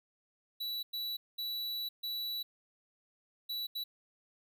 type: tone bursts at uneven times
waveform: square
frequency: 3940 Hz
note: B7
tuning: 5 cents flat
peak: -36 dBFS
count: 6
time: 0.6-0.83 / 0.93-1.17 / 1.38-1.89 / 2.03-2.43 / 3.49-3.67 / 3.75-3.84 s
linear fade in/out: 10 ms
effects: none